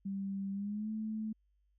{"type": "tone with pitch glide", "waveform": "sine", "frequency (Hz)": [196, 217.5], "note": ["G3", "A3"], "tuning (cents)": [0, -20], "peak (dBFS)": -35, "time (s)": [0.05, 1.33], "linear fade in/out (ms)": 10, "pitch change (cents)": 180, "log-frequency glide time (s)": [0.52, 0.9], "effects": ["added 50 Hz sine -70 dBFS peak until 1.78 s"]}